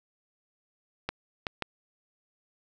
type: clicks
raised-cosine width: 0.3 ms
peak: -14 dBFS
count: 3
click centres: 1.09 / 1.468 / 1.623 s
effects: none